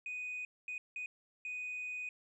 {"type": "tone bursts at uneven times", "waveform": "sine", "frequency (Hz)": 2489, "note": "D#7", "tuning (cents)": 0, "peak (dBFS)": -37, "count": 4, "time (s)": [[0.06, 0.45], [0.68, 0.78], [0.96, 1.06], [1.45, 2.09]], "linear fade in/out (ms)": 2, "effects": ["tanh soft clip ceiling -36 dBFS"]}